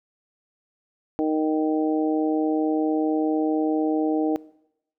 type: harmonic tone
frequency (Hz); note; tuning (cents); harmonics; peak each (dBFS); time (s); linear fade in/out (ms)
155.56; D#3; 0; 2 / 3 / 4 / 5; -22 / -27 / -31 / -31; 1.19-4.36; 0
effects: noise-tail reverb RT60 0.8 s tail -21 dB re dry